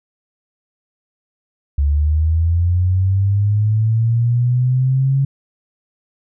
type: linear sweep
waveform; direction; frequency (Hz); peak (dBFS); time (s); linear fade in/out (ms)
sine; up; 70 to 137.8; -12; 1.78-5.25; 5
effects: none